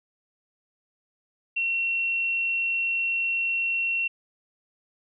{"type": "tone", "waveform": "sine", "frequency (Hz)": 2724, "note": "F7", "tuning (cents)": -44, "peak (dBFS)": -23, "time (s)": [1.56, 4.08], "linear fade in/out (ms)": 10, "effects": []}